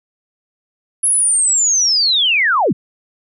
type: linear sweep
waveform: sine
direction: down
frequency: 10850 to 110 Hz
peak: -11 dBFS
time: 1.03-2.73 s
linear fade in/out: 10 ms
effects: none